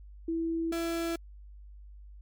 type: tone pair in turn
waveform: sine / 35% pulse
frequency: 329.6 / 334.4 Hz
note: E4 / E4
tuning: 0 / +25 cents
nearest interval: unison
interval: 25 cents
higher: second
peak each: -28 dBFS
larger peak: neither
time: 0.28-0.72 / 0.72-1.16 s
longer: neither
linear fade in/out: 5 ms
effects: added 50 Hz sine -46 dBFS peak until 2.21 s + MP3 96 kbps